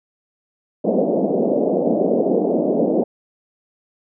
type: band-pass noise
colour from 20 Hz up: white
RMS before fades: -18 dBFS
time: 0.84-3.04 s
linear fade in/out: 10 ms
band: 180 to 630 Hz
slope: 48 dB/octave
effects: none